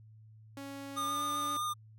sawtooth tone with pitch glide, 277.2 to 286.6 Hz, C#4 to D4, 0 to -42 cents, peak -38 dBFS, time 0.57-1.57 s, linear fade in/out 2 ms, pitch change +58 cents, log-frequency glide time 1.03-1.21 s
square tone with vibrato, 1214 Hz, D#6, 43 cents flat, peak -33 dBFS, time 0.96-1.74 s, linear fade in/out 20 ms, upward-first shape triangle, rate 7.6 Hz, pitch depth 19 cents each way
effects added 109 Hz sine -53 dBFS peak until 1.98 s

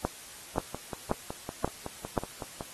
two click trains, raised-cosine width 1 ms, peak -12 / -22 dBFS, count 5 / 12, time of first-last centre 0.05-2.178 / 0.56-2.608 s, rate 1.88 / 5.37 Hz, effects white hiss -47 dBFS RMS until 2.73 s + AAC 32 kbps

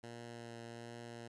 10% pulse tone with vibrato, 117.3 Hz, A#2, 11 cents sharp, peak -39 dBFS, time 0.03-1.28 s, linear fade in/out 10 ms, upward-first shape triangle, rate 1.3 Hz, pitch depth 15 cents each way, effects resampled to 22050 Hz + 12-bit

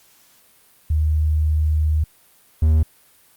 sine / triangle tone pair in turn, 77.1 / 78.22 Hz, D#2 / D#2, -15 / +10 cents, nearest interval unison, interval 25 cents, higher second, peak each -15 / -10 dBFS, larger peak second, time 0.9-2.04 / 2.62-2.83 s, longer first, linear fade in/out 5 ms, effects white hiss -54 dBFS RMS until 3.36 s + Opus 48 kbps

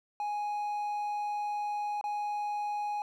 triangle tone with dropouts, 830.6 Hz, G#5, in tune, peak -29 dBFS, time 0.2-3.02 s, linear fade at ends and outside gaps 1 ms, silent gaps 2.012-2.04 s, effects none

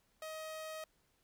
sawtooth tone, 630 Hz, D#5, 21 cents sharp, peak -39 dBFS, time 0.22-0.84 s, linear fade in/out 2 ms, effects pink hiss -75 dBFS RMS until 1.23 s

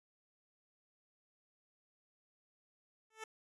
10% pulse tone with exponential growth, 440 Hz, A4, in tune, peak -33 dBFS, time 3.1-3.24 s, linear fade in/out 5 ms, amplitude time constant 30 ms, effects resampled to 24000 Hz

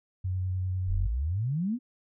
sine tone with vibrato, 92.5 Hz, F#2, in tune, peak -27 dBFS, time 0.24-1.07 s, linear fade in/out 10 ms, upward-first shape sine, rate 10 Hz, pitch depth 16 cents each way
sine exponential sweep, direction up, 31.22 to 260 Hz, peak -26 dBFS, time 0.86-1.79 s, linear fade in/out 50 ms
effects none

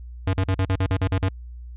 square tone bursts, 94.6 Hz, F#2, 39 cents sharp, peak -19 dBFS, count 10, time 0.27-1.288 s, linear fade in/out 5 ms, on 64 ms, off 42 ms, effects added 60 Hz sine -35 dBFS peak until 1.76 s + resampled to 8000 Hz

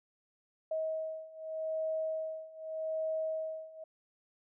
sine beating tone pair, 635 / 635.83 Hz, D#5 / D#5, +35 / +37 cents, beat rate 0.83 Hz, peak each -38 / -36 dBFS, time 0.71-3.84 s, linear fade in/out 5 ms, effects none

